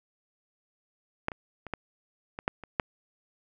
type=clicks; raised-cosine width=0.5 ms; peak=-12 / -23 / -25 / -16 / -21 / -11 / -27 / -9 dBFS; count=8; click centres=1.284 / 1.318 / 1.667 / 1.737 / 2.389 / 2.479 / 2.637 / 2.798 s; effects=none